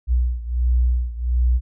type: beating tone pair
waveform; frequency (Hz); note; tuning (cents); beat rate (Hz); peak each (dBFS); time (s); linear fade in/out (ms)
sine; 60.6 / 62; B1 / B1; -32 / +7; 1.4; -18 / -21; 0.07-1.61; 50
effects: none